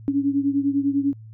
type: beating tone pair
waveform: sine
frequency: 277.6 / 287.6 Hz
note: C#4 / D4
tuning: +3 / -36 cents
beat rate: 10 Hz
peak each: -20 / -24 dBFS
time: 0.08-1.13 s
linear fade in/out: 0 ms
effects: added 110 Hz sine -39 dBFS peak until 1.33 s